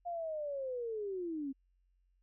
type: linear sweep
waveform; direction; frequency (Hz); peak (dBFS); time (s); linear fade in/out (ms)
sine; down; 708 to 262.8; -36; 0.05-1.53; 20
effects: added 45 Hz sine -70 dBFS peak until 2.22 s